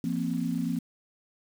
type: chord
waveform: sine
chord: F suspended fourth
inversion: none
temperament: equal with one note detuned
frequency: 171.32 / 233.1 / 261.6 Hz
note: F3 / Bb3 / C4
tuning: -33 / 0 / 0 cents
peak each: -31 dBFS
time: 0.04-0.79 s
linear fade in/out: 2 ms
effects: 8-bit